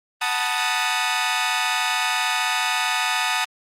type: chord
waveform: 15% pulse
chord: B dominant seventh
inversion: second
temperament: equal with one note detuned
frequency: 740 / 880 / 974.7 / 1244.5 Hz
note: F#5 / A5 / B5 / D#6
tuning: 0 / 0 / -23 / 0 cents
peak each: -20 / -18 / -23 / -19 dBFS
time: 0.21-3.45 s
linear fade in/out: 10 ms
effects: low-pass 10000 Hz 12 dB/octave + Opus 32 kbps